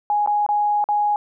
sine tone with dropouts, 830.6 Hz, G#5, in tune, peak -16 dBFS, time 0.1-1.16 s, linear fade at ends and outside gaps 1 ms, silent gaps 0.262-0.274 / 0.464-0.489 / 0.841-0.888 s, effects none

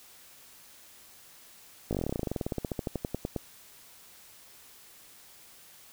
slowing click train, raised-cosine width 2 ms, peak -17 dBFS, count 29, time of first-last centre 1.91-3.363 s, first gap 18 ms, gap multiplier 1.07, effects white hiss -54 dBFS RMS until 5.92 s

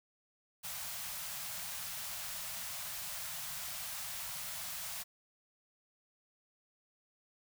white band-stop noise, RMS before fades -42 dBFS, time 0.63-5.04 s, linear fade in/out 20 ms, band 200 to 570 Hz, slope 96 dB/octave, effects none

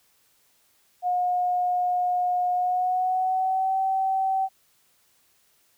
sine tone with pitch glide, 720 to 767.2 Hz, F#5 to G5, -47 to -37 cents, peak -21 dBFS, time 1.02-4.49 s, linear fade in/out 50 ms, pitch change +110 cents, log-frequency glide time 2.53-3.77 s, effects white hiss -64 dBFS RMS until 5.77 s

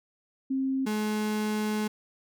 sine / 35% pulse tone pair in turn, 266.3 / 213 Hz, C4 / G#3, +31 / +44 cents, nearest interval major third, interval 387 cents, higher first, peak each -25 dBFS, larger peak neither, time 0.5-0.86 / 0.86-1.88 s, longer second, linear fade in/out 10 ms, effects none

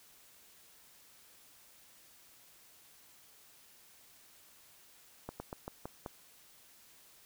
slowing click train, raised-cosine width 1 ms, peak -26 dBFS, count 6, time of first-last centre 5.29-6.062 s, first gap 110 ms, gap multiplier 1.17, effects white hiss -61 dBFS RMS until 7.25 s

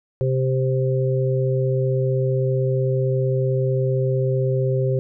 harmonic tone, 130.8 Hz, C3, in tune, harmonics 1 / 3 / 4, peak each -19 / -24 / -25 dBFS, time 0.21-4.99 s, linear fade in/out 0 ms, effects none

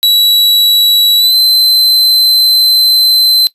45% pulse tone with pitch glide, 3918 to 4073 Hz, B7 to C8, -15 to -47 cents, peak -5 dBFS, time 0.03-3.47 s, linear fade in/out 0 ms, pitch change +68 cents, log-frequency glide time 1.18-1.35 s, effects noise-tail reverb RT60 0.1 s tail -18 dB re dry + resampled to 32000 Hz

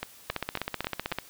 two click trains, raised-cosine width 0.3 ms, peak -15 / -13 dBFS, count 5 / 15, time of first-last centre 0.03-1.117 / 0.3-1.186 s, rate 3.68 / 15.8 Hz, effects white hiss -52 dBFS RMS until 1.29 s

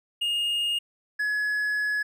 triangle tone pair in turn, 2844 / 1692.6 Hz, F7 / G#6, +31 / +32 cents, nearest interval major sixth, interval 899 cents, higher first, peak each -22 dBFS, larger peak neither, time 0.21-0.79 / 1.19-2.03 s, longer second, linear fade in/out 10 ms, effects none

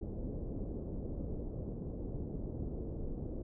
pink low-pass noise, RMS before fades -40 dBFS, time 0.01-3.43 s, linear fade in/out 10 ms, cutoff 480 Hz, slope 24 dB/octave, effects none

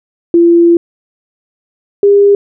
sine tone pair in turn, 340.8 / 403.5 Hz, F4 / G#4, -42 / -50 cents, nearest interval minor third, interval 292 cents, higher second, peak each -3 dBFS, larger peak neither, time 0.34-0.77 / 2.03-2.35 s, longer first, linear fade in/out 2 ms, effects none

